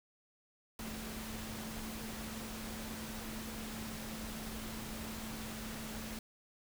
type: tone in noise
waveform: sine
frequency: 220 Hz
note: A3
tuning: in tune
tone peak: -45 dBFS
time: 0.79-6.19 s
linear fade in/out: 2 ms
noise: pink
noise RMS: -45 dBFS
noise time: 0.79-6.19 s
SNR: -3 dB
effects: none